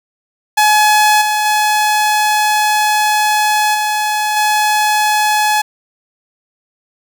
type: tone with level steps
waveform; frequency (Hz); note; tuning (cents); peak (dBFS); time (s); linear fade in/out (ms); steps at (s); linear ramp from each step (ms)
sawtooth; 848; G#5; +36; -4 / -9 / -7 / -10 / -7; 0.57-5.62; 10; 1.21 / 1.45 / 3.74 / 4.36; 10
effects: none